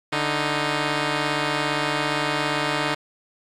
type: tone pair together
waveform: 5% pulse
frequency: 147 / 311.5 Hz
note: D3 / D#4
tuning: +2 / +2 cents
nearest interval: octave + minor second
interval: 1300 cents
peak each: -13 dBFS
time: 0.12-2.95 s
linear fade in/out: 10 ms
effects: low-pass 6000 Hz 12 dB/octave + 8-bit